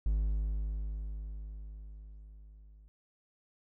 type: tone with level ramp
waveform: triangle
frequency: 51.91 Hz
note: G#1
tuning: in tune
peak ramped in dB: -24 to -52 dBFS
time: 0.06-2.88 s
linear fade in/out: 0 ms
effects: none